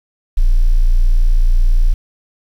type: tone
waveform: sine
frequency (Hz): 29.14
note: A#0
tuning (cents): 0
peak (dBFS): -6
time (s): 0.37-1.94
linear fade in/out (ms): 10
effects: tanh soft clip ceiling -3 dBFS + 7-bit